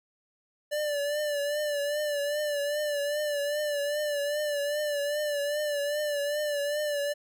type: tone with vibrato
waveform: square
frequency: 586 Hz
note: D5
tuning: 4 cents flat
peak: -28 dBFS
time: 0.71-7.14 s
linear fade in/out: 20 ms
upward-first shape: triangle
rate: 2.5 Hz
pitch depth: 58 cents each way
effects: none

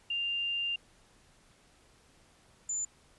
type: tone pair in turn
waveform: sine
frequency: 2794 / 7069 Hz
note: F7 / A8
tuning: 0 / +7 cents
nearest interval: octave + major third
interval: 1607 cents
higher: second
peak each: -30 / -31 dBFS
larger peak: first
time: 0.1-0.76 / 2.69-2.85 s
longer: first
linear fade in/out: 5 ms
effects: pink hiss -63 dBFS RMS until 3.18 s + resampled to 24000 Hz

